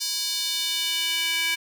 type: tone with high-pass filter sweep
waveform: square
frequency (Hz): 329.6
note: E4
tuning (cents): 0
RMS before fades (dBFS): -26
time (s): 0-1.56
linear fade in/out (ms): 20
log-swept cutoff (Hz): 4800 to 2300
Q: 2.5
effects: none